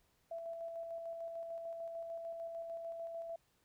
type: tone with tremolo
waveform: sine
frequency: 667 Hz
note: E5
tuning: 20 cents sharp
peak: -40 dBFS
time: 0.31-3.36 s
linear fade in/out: 5 ms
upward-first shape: square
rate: 6.7 Hz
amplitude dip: 30%
effects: pink hiss -75 dBFS RMS until 3.64 s